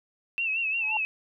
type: tone with vibrato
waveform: sine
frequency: 2655 Hz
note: E7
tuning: 12 cents sharp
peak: -25 dBFS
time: 0.38-1.05 s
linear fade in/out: 0 ms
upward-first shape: sine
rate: 5.7 Hz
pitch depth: 73 cents each way
type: tone with exponential growth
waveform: sine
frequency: 866 Hz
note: A5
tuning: 28 cents flat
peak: -25 dBFS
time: 0.76-0.97 s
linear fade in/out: 2 ms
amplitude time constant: 44 ms
effects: none